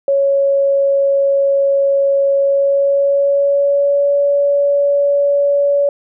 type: tone with pitch glide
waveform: sine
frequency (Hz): 554.4 to 568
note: C#5 to C#5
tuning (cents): 0 to +42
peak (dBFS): -10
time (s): 0.08-5.89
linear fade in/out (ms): 2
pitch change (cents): +42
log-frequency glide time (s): 2.38-4.15
effects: none